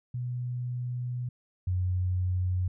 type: tone pair in turn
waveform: sine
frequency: 123.47 / 91.25 Hz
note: B2 / F#2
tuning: 0 / -24 cents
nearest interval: perfect fourth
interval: 524 cents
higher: first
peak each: -30 / -25 dBFS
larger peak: second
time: 0.14-1.29 / 1.67-2.68 s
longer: first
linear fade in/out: 5 ms
effects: none